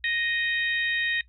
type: harmonic tone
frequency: 622.3 Hz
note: D#5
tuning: in tune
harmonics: 3 / 4 / 5 / 6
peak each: -26 / -32 / -37 / -32 dBFS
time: 0.04-1.21 s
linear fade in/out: 2 ms
effects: noise-tail reverb RT60 0.1 s tail -19 dB re dry + added 60 Hz sine -54 dBFS peak until 1.28 s